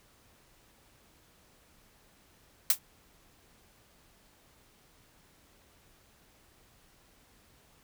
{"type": "noise with exponential decay", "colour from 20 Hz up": "blue", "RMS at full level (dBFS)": -18, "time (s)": [2.7, 2.79], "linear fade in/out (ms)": 2, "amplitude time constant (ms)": 18, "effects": ["pink hiss -63 dBFS RMS until 7.83 s"]}